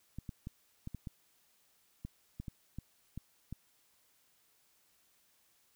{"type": "clicks", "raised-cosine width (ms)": 5, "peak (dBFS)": -29, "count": 12, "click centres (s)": [0.186, 0.292, 0.471, 0.874, 0.947, 1.072, 2.05, 2.4, 2.482, 2.786, 3.176, 3.526], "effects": ["white hiss -71 dBFS RMS until 5.75 s"]}